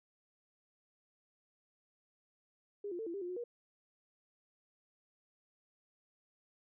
sine tone with pitch steps, 407.5 / 350.1 / 446.4 / 338.4 / 397.9 / 353.7 / 363.5 / 477.6 Hz, G#4 / F4 / A4 / E4 / G4 / F4 / F#4 / A#4, -33 / +4 / +25 / +45 / +26 / +22 / -31 / +42 cents, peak -38 dBFS, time 2.84-3.44 s, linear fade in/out 5 ms, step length 75 ms, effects none

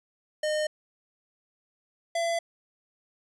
square tone pair in turn, 611 / 674.6 Hz, D#5 / E5, -32 / +40 cents, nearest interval major second, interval 172 cents, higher second, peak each -26 dBFS, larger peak neither, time 0.43-0.67 / 2.15-2.39 s, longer neither, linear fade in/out 5 ms, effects resampled to 22050 Hz

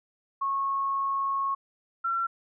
sine tone pair in turn, 1096 / 1357.5 Hz, C#6 / F6, -20 / -50 cents, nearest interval major third, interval 370 cents, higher second, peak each -25 dBFS, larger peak neither, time 0.41-1.55 / 2.04-2.27 s, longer first, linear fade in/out 10 ms, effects none

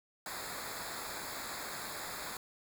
pink noise with comb filter, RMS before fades -42 dBFS, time 0.26-2.37 s, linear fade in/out 2 ms, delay 0.34 ms, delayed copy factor -0.85, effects none

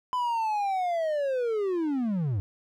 triangle linear sweep, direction down, 1011 to 90 Hz, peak -23 dBFS, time 0.13-2.4 s, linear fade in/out 0 ms, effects none

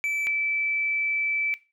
triangle / sine tone pair in turn, 2316 / 2316 Hz, D7 / D7, -25 / -25 cents, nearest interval unison, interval 0 cents, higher neither, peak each -22 dBFS, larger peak neither, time 0.04-0.27 / 0.27-1.54 s, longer second, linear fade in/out 0 ms, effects noise-tail reverb RT60 0.3 s tail -19 dB re dry

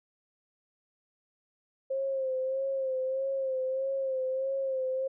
sine tone with vibrato, 530 Hz, C5, 22 cents sharp, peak -28 dBFS, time 1.9-5.08 s, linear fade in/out 10 ms, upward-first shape sine, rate 1.6 Hz, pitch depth 41 cents each way, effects none

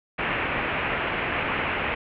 white low-pass noise, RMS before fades -27 dBFS, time 0.18-1.95 s, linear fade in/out 10 ms, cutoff 2700 Hz, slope 48 dB/octave, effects none

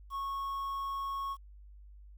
triangle tone with quantisation, 1100 Hz, C#6, 14 cents flat, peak -32 dBFS, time 0.1-1.37 s, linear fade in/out 50 ms, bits 10, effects added 50 Hz sine -50 dBFS peak until 2.17 s

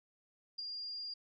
sine tone with ADSR envelope, 4807 Hz, D8, 39 cents sharp, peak -35 dBFS, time 0.58-1.14 s, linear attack 13 ms, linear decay 5 ms, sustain -5 dB, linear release 6 ms, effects none

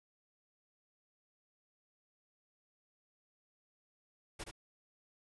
pink noise with echo, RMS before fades -43 dBFS, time 4.39-4.44 s, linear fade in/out 10 ms, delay 73 ms, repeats 1, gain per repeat -5 dB, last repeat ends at 4.513 s, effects resampled to 24000 Hz

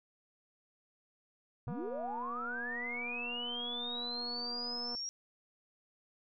sine linear sweep, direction up, 103.83 to 5660 Hz, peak -37 dBFS, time 1.67-5.09 s, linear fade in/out 0 ms
click train, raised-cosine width 1 ms, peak -34 dBFS, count 789, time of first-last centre 1.68-4.95 s, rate 241 Hz
effects none

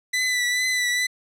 sawtooth tone with vibrato, 1989 Hz, B6, 12 cents sharp, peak -17 dBFS, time 0.13-1.07 s, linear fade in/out 10 ms, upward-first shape triangle, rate 2.3 Hz, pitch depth 35 cents each way, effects low-pass 10000 Hz 12 dB/octave

